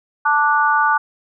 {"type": "chord", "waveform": "sine", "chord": "D major", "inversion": "second", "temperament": "just", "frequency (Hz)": [881, 1174.7, 1468.3], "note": ["A5", "D6", "F#6"], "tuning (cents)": [2, 0, -14], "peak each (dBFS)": -17, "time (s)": [0.25, 0.98], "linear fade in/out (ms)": 10, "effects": []}